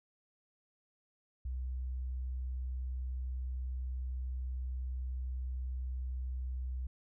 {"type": "tone", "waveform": "sine", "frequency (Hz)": 63.5, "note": "B1", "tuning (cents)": 49, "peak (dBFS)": -35, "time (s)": [1.45, 6.87], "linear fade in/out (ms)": 5, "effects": []}